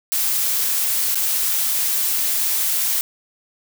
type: noise with dropouts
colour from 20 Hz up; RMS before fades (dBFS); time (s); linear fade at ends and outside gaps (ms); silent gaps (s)
blue; -20; 0.12-3.01; 0; 1.146-1.155
effects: none